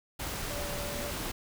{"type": "tone in noise", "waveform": "sine", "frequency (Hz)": 579, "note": "D5", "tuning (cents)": -25, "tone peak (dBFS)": -40, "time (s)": [0.5, 1.11], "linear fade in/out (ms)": 10, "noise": "pink", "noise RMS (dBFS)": -36, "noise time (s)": [0.19, 1.32], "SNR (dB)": -7, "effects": []}